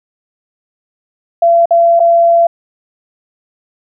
sine tone with dropouts, 679 Hz, F5, 49 cents flat, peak -5 dBFS, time 1.42-2.47 s, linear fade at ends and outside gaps 5 ms, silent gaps 1.657-1.707 / 1.995-2.001 s, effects none

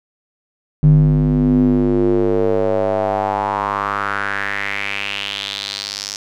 square tone with band-pass filter sweep, 50.2 Hz, G1, 42 cents sharp, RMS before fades -17 dBFS, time 0.83-6.16 s, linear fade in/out 0 ms, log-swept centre 150 to 5600 Hz, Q 4.1, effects none

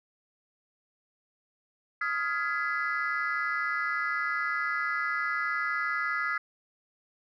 sine chord, F half-diminished seventh, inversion third, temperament just, 1257.2 / 1396.9 / 1676.3 / 2012 Hz, Eb6 / F6 / Ab6 / Cb7, +18 / 0 / +16 / +32 cents, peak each -32 dBFS, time 2.01-6.38 s, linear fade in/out 5 ms, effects tanh soft clip ceiling -21 dBFS

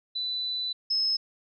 sine tone pair in turn, 3987 / 5185 Hz, B7 / E8, +16 / -29 cents, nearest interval perfect fourth, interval 455 cents, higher second, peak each -28 / -23 dBFS, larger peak second, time 0.15-0.73 / 0.9-1.17 s, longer first, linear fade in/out 10 ms, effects none

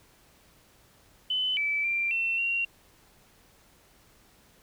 sine tone with pitch steps, 3024 / 2310 / 2367 / 2700 / 2752 Hz, F#7 / D7 / D7 / E7 / F7, +37 / -29 / +13 / +41 / -26 cents, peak -25 dBFS, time 1.3-2.65 s, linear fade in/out 5 ms, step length 270 ms, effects pink hiss -60 dBFS RMS until 4.62 s

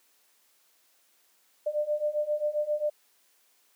sine beating tone pair, 594 / 601.5 Hz, D5 / D5, +20 / +41 cents, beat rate 7.5 Hz, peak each -30 / -28 dBFS, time 1.66-2.9 s, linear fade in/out 10 ms, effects white hiss -66 dBFS RMS until 3.75 s + high-pass 300 Hz 12 dB/octave

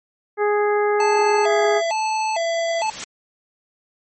harmonic tone, 415.3 Hz, G#4, in tune, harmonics 1 / 2 / 3 / 4 / 5, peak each -17 / -23 / -27 / -29 / -31 dBFS, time 0.37-1.82 s, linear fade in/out 50 ms
square tone with vibrato, 764 Hz, G5, 45 cents flat, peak -20 dBFS, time 1-2.9 s, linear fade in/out 2 ms, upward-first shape square, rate 1.1 Hz, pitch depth 230 cents each way
white noise with exponential growth, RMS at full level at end -27 dBFS, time 2.39-3.04 s, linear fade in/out 1 ms, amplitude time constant 140 ms
effects MP3 32 kbps

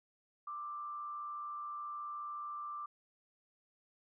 sine tone with frequency modulation, 1181 Hz, D6, 9 cents sharp, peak -40 dBFS, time 0.47-2.86 s, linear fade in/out 5 ms, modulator 119 Hz, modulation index 0.37, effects none

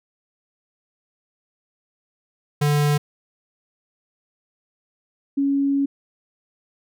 square / sine tone pair in turn, 146.83 / 278.3 Hz, D3 / C#4, 0 / +7 cents, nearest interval major seventh, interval 1107 cents, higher second, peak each -17 dBFS, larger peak neither, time 2.61-2.98 / 5.37-5.86 s, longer second, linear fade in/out 10 ms, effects none

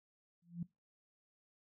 sine tone with exponential growth, 172 Hz, F3, 26 cents flat, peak -34 dBFS, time 0.42-0.63 s, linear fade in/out 5 ms, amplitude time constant 44 ms, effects noise-tail reverb RT60 0.2 s tail -20 dB re dry

